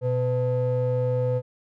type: ring-modulated tone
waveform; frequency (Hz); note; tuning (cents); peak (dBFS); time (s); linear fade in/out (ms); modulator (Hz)
triangle; 190; F#3; +46; -16; 0.01-1.42; 50; 313
effects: none